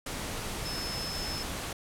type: tone in noise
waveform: sine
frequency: 5230 Hz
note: E8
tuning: 15 cents flat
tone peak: -36 dBFS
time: 0.65-1.43 s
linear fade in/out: 5 ms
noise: pink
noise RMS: -36 dBFS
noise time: 0.06-1.73 s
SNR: -3 dB
effects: low-pass 12000 Hz 12 dB/octave